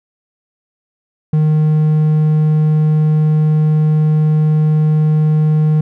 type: tone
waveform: triangle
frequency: 154 Hz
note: D#3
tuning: 17 cents flat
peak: -7 dBFS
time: 1.33-5.81 s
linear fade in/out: 5 ms
effects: none